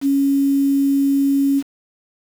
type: tone with quantisation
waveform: sine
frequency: 277.2 Hz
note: C#4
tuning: in tune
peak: -13 dBFS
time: 0.01-1.63 s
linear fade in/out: 50 ms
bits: 6
effects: none